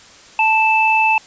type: tone pair together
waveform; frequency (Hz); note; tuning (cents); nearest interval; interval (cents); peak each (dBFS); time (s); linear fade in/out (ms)
sine; 880 / 2637; A5 / E7; 0 / 0; octave + perfect fifth; 1900; -14; 0.39-1.18; 2
effects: white hiss -43 dBFS RMS until 1.26 s + resampled to 16000 Hz